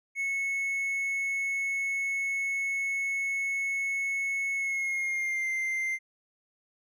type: tone with pitch glide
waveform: triangle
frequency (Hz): 2198 to 2089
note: C#7 to C7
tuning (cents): -15 to -3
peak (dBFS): -26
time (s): 0.15-5.99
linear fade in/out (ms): 50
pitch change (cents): -88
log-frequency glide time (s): 4.55-5.48
effects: none